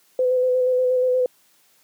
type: tone with vibrato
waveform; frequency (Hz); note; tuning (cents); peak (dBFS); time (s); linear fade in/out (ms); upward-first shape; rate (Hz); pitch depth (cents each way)
sine; 506; B4; +42; -16; 0.19-1.26; 2; square; 8.4; 17
effects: white hiss -59 dBFS RMS until 1.83 s + high-pass 150 Hz 12 dB/octave